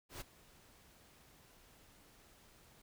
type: noise with ADSR envelope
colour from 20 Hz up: pink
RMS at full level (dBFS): -45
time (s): 0.09-2.82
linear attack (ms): 120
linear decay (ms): 14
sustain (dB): -19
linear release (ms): 7
effects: none